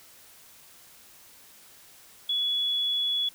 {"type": "tone", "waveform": "sine", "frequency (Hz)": 3391, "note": "G#7", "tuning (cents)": 35, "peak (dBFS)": -24, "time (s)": [2.29, 3.29], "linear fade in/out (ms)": 5, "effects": ["white hiss -53 dBFS RMS until 3.34 s"]}